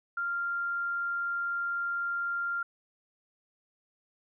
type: tone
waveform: sine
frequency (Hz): 1392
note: F6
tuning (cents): -6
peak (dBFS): -29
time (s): 0.17-2.63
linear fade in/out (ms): 5
effects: none